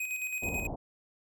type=tone with tremolo; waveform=square; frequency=2510 Hz; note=D#7; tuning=15 cents sharp; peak=-32 dBFS; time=0-0.67 s; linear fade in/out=5 ms; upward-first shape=square; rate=9.2 Hz; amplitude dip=45%
type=low-pass noise; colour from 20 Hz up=pink; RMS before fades=-37 dBFS; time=0.42-0.76 s; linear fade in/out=10 ms; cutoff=900 Hz; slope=48 dB/octave
effects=none